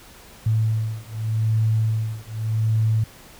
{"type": "beating tone pair", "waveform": "sine", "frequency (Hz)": [110, 110.84], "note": ["A2", "A2"], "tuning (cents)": [0, 13], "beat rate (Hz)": 0.84, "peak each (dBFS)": -22, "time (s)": [0.46, 3.04], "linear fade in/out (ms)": 5, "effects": ["pink hiss -46 dBFS RMS until 3.39 s"]}